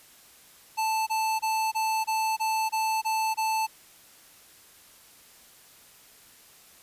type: tone bursts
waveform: square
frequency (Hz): 880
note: A5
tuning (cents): 0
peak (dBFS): -25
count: 9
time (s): 0.77-3.67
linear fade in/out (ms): 20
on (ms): 300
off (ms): 25
effects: white hiss -54 dBFS RMS until 6.82 s + resampled to 32000 Hz